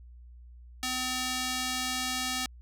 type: tone with band-pass filter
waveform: square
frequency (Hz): 255.2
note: C4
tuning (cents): -43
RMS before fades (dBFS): -32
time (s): 0.83-2.46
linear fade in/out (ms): 0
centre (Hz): 5400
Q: 0.65
effects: added 60 Hz sine -47 dBFS peak until 2.61 s